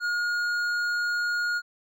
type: tone with hard clipping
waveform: triangle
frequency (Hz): 1432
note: F6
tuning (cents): +43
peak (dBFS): -26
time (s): 0-1.62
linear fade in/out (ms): 50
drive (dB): 11
effects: none